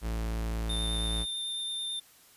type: tone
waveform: 45% pulse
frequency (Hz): 55.6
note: A1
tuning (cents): +19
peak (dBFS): -30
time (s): 0.01-1.26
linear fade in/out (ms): 50
type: tone with vibrato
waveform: square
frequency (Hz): 3600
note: A7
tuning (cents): +39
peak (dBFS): -33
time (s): 0.69-2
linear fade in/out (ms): 10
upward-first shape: triangle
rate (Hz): 9.1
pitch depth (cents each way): 13
effects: white hiss -58 dBFS RMS until 2.36 s + resampled to 32000 Hz